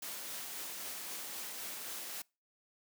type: noise with tremolo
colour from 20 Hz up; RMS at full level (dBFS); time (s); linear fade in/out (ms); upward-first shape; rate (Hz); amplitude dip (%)
white; -42; 0.02-2.22; 5; triangle; 3.8; 25
effects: noise-tail reverb RT60 0.3 s tail -26 dB re dry + high-pass 200 Hz 12 dB/octave